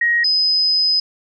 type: tone pair in turn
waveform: sine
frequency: 1886 / 5035 Hz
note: A#6 / D#8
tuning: +20 / +20 cents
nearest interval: octave + perfect fourth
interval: 1700 cents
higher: second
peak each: -13 / -13 dBFS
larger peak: neither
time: 0.01-0.24 / 0.24-1 s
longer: second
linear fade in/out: 5 ms
effects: none